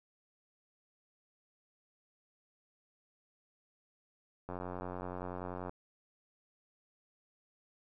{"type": "click train", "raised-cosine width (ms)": 1, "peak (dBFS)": -27, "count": 110, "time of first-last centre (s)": [4.49, 5.694], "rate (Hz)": 90.5, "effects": []}